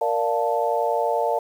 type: chord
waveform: sine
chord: Bb major seventh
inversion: none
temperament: equal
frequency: 466.2 / 587.3 / 698.5 / 880 Hz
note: Bb4 / D5 / F5 / A5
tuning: 0 / 0 / 0 / 0 cents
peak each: -25 dBFS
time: 0.01-1.39 s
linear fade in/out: 5 ms
effects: 8-bit